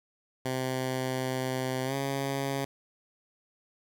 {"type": "tone with pitch glide", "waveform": "10% pulse", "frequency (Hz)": [129.7, 137.33], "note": ["C3", "C#3"], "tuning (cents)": [-15, -16], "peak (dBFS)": -21, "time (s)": [0.45, 2.65], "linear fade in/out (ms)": 5, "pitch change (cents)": 99, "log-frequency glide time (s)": [1.85, 1.94], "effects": []}